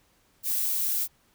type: noise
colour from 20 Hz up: violet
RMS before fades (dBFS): -27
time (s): 0.43-1.08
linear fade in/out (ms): 50
effects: pink hiss -65 dBFS RMS until 1.34 s